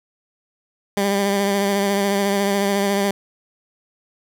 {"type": "tone with vibrato", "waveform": "15% pulse", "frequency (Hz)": 199.5, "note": "G3", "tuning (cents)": 31, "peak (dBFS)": -11, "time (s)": [0.97, 3.11], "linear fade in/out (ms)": 2, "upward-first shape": "sine", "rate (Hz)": 14, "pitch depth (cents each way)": 27, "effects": []}